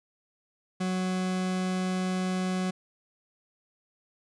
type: tone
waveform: 40% pulse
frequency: 185 Hz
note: F#3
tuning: in tune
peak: -26 dBFS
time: 0.8-2.71 s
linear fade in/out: 10 ms
effects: resampled to 22050 Hz